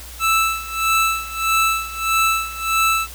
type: tone with tremolo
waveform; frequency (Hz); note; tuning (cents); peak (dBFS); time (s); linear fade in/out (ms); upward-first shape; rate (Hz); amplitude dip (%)
25% pulse; 1318.5; E6; 0; -10; 0.19-3.08; 50; sine; 1.6; 85
effects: added 60 Hz sine -37 dBFS peak until 3.14 s + white hiss -38 dBFS RMS until 3.14 s